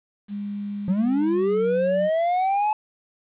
sine tone with pitch glide, 203.8 to 184.74 Hz, G#3 to F#3, -32 to -2 cents, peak -27 dBFS, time 0.28-2.1 s, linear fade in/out 50 ms, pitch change -170 cents, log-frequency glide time 1.25-1.7 s
triangle linear sweep, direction up, 174.61 to 865 Hz, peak -17 dBFS, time 0.88-2.73 s, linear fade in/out 2 ms
effects resampled to 8000 Hz + 9-bit

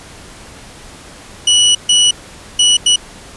sawtooth tone bursts at uneven times, 2942 Hz, F#7, 11 cents flat, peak -4 dBFS, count 4, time 1.47-1.75 / 1.89-2.11 / 2.59-2.77 / 2.86-2.96 s, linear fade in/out 5 ms, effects pink hiss -36 dBFS RMS until 3.36 s + resampled to 24000 Hz

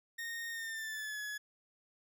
40% pulse tone with pitch glide, 1848 to 1694.6 Hz, A#6 to G#6, -16 to +34 cents, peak -38 dBFS, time 0.18-1.38 s, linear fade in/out 10 ms, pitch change -150 cents, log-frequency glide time 0.51-1.21 s, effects none

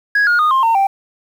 sine tone with pitch steps, 1661.2 / 1429.5 / 1230.2 / 1058.7 / 911 / 784 Hz, G#6 / F6 / D#6 / C6 / A#5 / G5, 0 / +40 / -20 / +20 / -40 / 0 cents, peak -8 dBFS, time 0.15-0.87 s, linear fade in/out 5 ms, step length 120 ms, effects tanh soft clip ceiling -9 dBFS + 7-bit

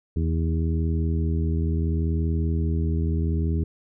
harmonic tone with a mistuned harmonic, 80.7 Hz, E2, 36 cents flat, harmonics 1 / 2 / 3 / 4 / 5, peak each -22 / -28 / -32 / -34 / -36 dBFS, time 0.16-3.64 s, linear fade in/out 5 ms, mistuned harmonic 5, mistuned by +18 cents, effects none

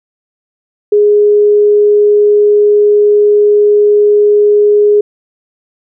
sine tone, 415.3 Hz, G#4, in tune, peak -4 dBFS, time 0.92-5.01 s, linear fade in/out 5 ms, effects none

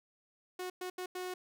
sawtooth tone bursts at uneven times, 365.4 Hz, F#4, 22 cents flat, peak -34 dBFS, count 4, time 0.59-0.7 / 0.81-0.9 / 0.98-1.06 / 1.15-1.34 s, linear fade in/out 5 ms, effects none

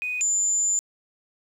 sine tone pair in turn, 2489 / 7103 Hz, D#7 / A8, 0 / +15 cents, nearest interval octave + tritone, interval 1815 cents, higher second, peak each -25 / -18 dBFS, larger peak second, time 0.02-0.21 / 0.21-0.79 s, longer second, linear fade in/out 0 ms, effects tanh soft clip ceiling -18 dBFS + 9-bit

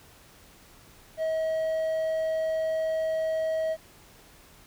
triangle tone with hard clipping, 639 Hz, D#5, 46 cents sharp, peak -26 dBFS, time 1.17-3.77 s, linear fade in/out 50 ms, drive 6 dB, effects pink hiss -54 dBFS RMS until 4.66 s

